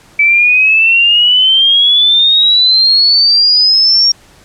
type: exponential sweep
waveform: sine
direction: up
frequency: 2300 to 5590 Hz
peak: -5 dBFS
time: 0.19-4.12 s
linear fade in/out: 5 ms
effects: pink hiss -43 dBFS RMS until 4.44 s + low-pass 10000 Hz 12 dB/octave